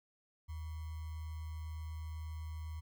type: tone with sample-and-hold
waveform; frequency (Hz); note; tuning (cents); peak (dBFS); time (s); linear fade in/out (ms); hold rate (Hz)
sine; 79; D#2; +27; -40; 0.48-2.81; 20; 1050
effects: none